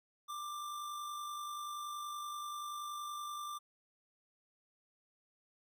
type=tone with amplitude modulation; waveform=square; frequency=1184 Hz; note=D6; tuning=14 cents sharp; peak=-40 dBFS; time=0.28-3.59 s; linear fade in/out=20 ms; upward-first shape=sine; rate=50.5 Hz; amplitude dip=30%; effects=none